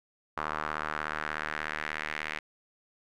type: tone with band-pass filter sweep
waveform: sawtooth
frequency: 76.6 Hz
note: D#2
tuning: 27 cents flat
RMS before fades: -35 dBFS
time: 0.37-2.39 s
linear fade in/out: 5 ms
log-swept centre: 1200 to 2100 Hz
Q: 2.6
effects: none